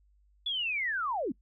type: linear sweep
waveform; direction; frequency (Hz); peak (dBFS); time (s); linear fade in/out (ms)
sine; down; 3460 to 212.2; -29; 0.46-1.32; 5
effects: noise-tail reverb RT60 0.1 s tail -22 dB re dry + added 50 Hz sine -62 dBFS peak until 1.41 s